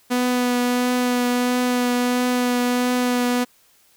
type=tone with vibrato; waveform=sawtooth; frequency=246.9 Hz; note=B3; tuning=in tune; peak=-14 dBFS; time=0.1-3.45 s; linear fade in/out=20 ms; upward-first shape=triangle; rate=1.5 Hz; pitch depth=15 cents each way; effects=white hiss -57 dBFS RMS until 3.96 s